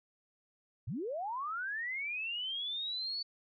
sine linear sweep, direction up, 84.6 to 4500 Hz, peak -35 dBFS, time 0.87-3.23 s, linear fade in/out 10 ms, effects none

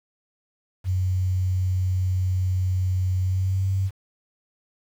sine tone with pitch glide, 92.5 to 96.04 Hz, F#2 to G2, 0 to -35 cents, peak -20 dBFS, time 0.84-3.91 s, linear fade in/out 50 ms, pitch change +65 cents, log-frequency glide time 3.21-3.68 s, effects 8-bit

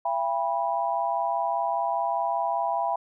sine tone cluster, 676 / 801 / 980 Hz, E5 / G5 / B5, +43 / +37 / -14 cents, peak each -28 dBFS, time 0.05-2.96 s, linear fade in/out 5 ms, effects none

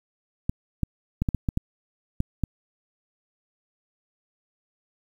clicks, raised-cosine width 5 ms, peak -11 dBFS, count 9, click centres 0.495 / 0.833 / 1.22 / 1.288 / 1.347 / 1.488 / 1.574 / 2.204 / 2.437 s, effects 8-bit

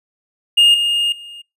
triangle tone with level steps, 2836 Hz, F7, 26 cents sharp, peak -6 / -13 / -31 dBFS, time 0.57-1.42 s, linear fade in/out 10 ms, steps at 0.74 / 1.12 s, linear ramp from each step 2 ms, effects noise-tail reverb RT60 0.2 s tail -23 dB re dry + resampled to 32000 Hz

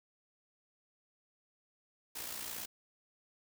white noise with amplitude modulation, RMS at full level -40 dBFS, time 2.15-2.66 s, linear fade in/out 10 ms, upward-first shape sine, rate 58.4 Hz, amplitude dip 55%, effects none

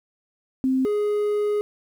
sine / triangle tone pair in turn, 261.6 / 416.4 Hz, C4 / G#4, 0 / +5 cents, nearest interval minor sixth, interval 805 cents, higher second, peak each -18 dBFS, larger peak neither, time 0.64-0.85 / 0.85-1.61 s, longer second, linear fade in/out 0 ms, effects 9-bit

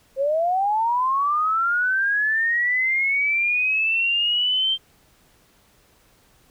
sine linear sweep, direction up, 523.3 to 3157 Hz, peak -18 dBFS, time 0.16-4.78 s, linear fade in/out 50 ms, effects pink hiss -58 dBFS RMS until 6.5 s

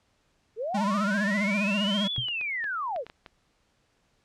sine linear two-way sweep, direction up then down, 406.3 to 3466 to 406.3 Hz, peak -28 dBFS, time 0.56-3.05 s, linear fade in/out 50 ms, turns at 2.12 s
square tone with vibrato, 203.1 Hz, G#3, 38 cents flat, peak -26 dBFS, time 0.74-2.08 s, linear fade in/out 10 ms, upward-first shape sine, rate 15 Hz, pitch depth 97 cents each way
clicks, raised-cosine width 0.3 ms, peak -27 dBFS, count 8, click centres 2.163 / 2.285 / 2.412 / 2.642 / 2.962 / 3.066 / 3.099 / 3.262 s
sine tone with exponential decay, 123.47 Hz, B2, in tune, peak -24 dBFS, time 2.18-2.29 s, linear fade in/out 0 ms, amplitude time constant 23 ms
effects pink hiss -69 dBFS RMS until 4.24 s + low-pass 7000 Hz 12 dB/octave

